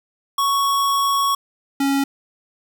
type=tone pair in turn; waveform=square; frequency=1112 / 276.3 Hz; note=C#6 / C#4; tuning=+5 / -6 cents; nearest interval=2 octaves; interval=2411 cents; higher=first; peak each=-17 dBFS; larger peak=neither; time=0.38-1.35 / 1.8-2.04 s; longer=first; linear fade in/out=5 ms; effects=8-bit